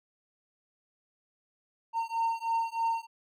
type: beating tone pair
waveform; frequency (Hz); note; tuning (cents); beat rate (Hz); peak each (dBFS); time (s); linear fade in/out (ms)
triangle; 912 / 915.2; A#5 / A#5; -38 / -32; 3.2; -29; 1.93-3.07; 50
effects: none